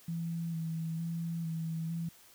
sine tone with vibrato, 164.81 Hz, E3, in tune, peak -33 dBFS, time 0.08-2.09 s, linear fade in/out 5 ms, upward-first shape square, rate 1.1 Hz, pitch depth 22 cents each way, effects white hiss -59 dBFS RMS until 2.34 s

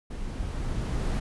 brown noise with level ramp, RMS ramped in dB -35 to -26 dBFS, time 0.1-1.2 s, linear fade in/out 10 ms, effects resampled to 24000 Hz

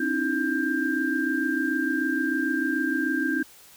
sine tone cluster, 263.8 / 300 / 326.7 / 1587 Hz, C4 / D4 / E4 / G6, +14 / +37 / -15 / +21 cents, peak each -28 / -29 / -29 / -27 dBFS, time 0-3.43 s, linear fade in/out 5 ms, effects white hiss -51 dBFS RMS until 3.76 s

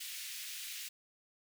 pink high-pass noise, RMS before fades -44 dBFS, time 0-0.89 s, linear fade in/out 10 ms, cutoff 2200 Hz, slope 24 dB/octave, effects none

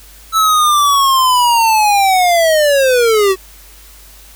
square linear sweep, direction down, 1318.5 to 370 Hz, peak -9 dBFS, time 0.32-3.36 s, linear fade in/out 50 ms, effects added 50 Hz sine -40 dBFS peak until 4.35 s + white hiss -41 dBFS RMS until 4.35 s

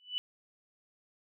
sine tone with exponential growth, 2976 Hz, F#7, 9 cents sharp, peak -27 dBFS, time 0-0.18 s, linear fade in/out 0 ms, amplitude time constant 39 ms, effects none

